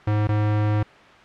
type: tone with dropouts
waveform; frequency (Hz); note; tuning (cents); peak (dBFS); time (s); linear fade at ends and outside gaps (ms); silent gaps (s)
square; 105.5; G#2; +28; -19; 0.07-0.83; 5; 0.273-0.288
effects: white hiss -46 dBFS RMS until 1.24 s + low-pass 2000 Hz 12 dB/octave